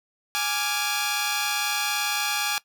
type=chord; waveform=10% pulse; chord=D diminished; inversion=second; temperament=equal; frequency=830.6 / 1174.7 / 1396.9 Hz; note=Ab5 / D6 / F6; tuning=0 / 0 / 0 cents; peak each=-18 / -21 / -23 dBFS; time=0.35-2.58 s; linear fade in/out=0 ms; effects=noise-tail reverb RT60 0.1 s tail -19 dB re dry